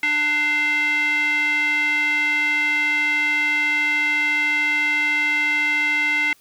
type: tone with band-pass filter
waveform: square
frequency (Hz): 297.7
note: D4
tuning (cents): +24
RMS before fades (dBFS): -20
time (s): 0.03-6.33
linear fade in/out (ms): 2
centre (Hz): 2200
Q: 7.8
effects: white hiss -56 dBFS RMS until 6.4 s